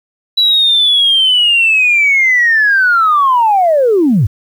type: linear sweep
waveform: sine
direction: down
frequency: 3951 to 83.7 Hz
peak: -6 dBFS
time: 0.37-4.27 s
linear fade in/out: 10 ms
effects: tanh soft clip ceiling -2 dBFS + 7-bit